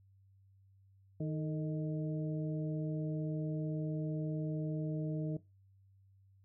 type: harmonic tone with a mistuned harmonic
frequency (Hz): 155.56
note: D#3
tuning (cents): 0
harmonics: 1 / 2 / 3 / 4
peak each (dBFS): -35 / -41 / -45 / -47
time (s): 1.2-5.37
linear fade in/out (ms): 5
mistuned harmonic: 3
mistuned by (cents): -68
effects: noise-tail reverb RT60 0.2 s tail -17 dB re dry + added 97 Hz sine -62 dBFS peak until 6.44 s